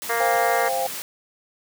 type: high-pass noise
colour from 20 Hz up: white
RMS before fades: -32 dBFS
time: 0.02-1.02 s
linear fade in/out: 0 ms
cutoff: 120 Hz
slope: 48 dB/octave
type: harmonic tone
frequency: 233.1 Hz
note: A#3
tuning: in tune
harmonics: 2 / 3 / 4 / 5 / 6 / 7 / 8 / 9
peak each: -27 / -27 / -31 / -30 / -32 / -30 / -30 / -32 dBFS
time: 0.09-0.69 s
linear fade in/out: 10 ms
type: chord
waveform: sine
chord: C suspended fourth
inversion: none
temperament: equal with one note detuned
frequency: 523.3 / 698.5 / 799.5 Hz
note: C5 / F5 / G5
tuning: 0 / 0 / +34 cents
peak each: -26 dBFS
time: 0.2-0.87 s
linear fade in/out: 5 ms
effects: none